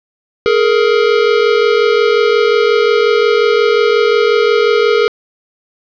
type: tone pair together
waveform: square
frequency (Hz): 420.6 / 466.2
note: G#4 / A#4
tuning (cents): +22 / 0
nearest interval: major second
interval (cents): 178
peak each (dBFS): -12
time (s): 0.46-5.08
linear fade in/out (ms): 0
effects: resampled to 11025 Hz + 8-bit